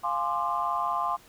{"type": "chord", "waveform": "sine", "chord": "D half-diminished seventh", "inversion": "first", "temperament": "equal with one note detuned", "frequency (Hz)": [698.5, 830.6, 1046.5, 1191.7], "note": ["F5", "Ab5", "C6", "D6"], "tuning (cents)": [0, 0, 0, 25], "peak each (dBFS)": [-32, -33, -28, -31], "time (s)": [0.03, 1.17], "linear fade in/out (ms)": 20, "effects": ["tanh soft clip ceiling -15 dBFS", "pink hiss -55 dBFS RMS until 1.28 s"]}